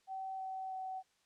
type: tone with pitch steps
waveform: sine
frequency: 765 / 760.2 / 755.3 Hz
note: G5 / F#5 / F#5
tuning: -42 / +47 / +35 cents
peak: -39 dBFS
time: 0.07-1.03 s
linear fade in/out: 50 ms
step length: 320 ms
effects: white hiss -74 dBFS RMS until 1.25 s + low-pass 7000 Hz 12 dB/octave